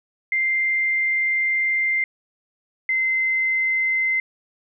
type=tone pair in turn; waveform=sine; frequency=2093 / 2068 Hz; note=C7 / C7; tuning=0 / -21 cents; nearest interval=unison; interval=21 cents; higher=first; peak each=-18 dBFS; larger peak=neither; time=0.32-2.04 / 2.89-4.2 s; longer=first; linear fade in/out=2 ms; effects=none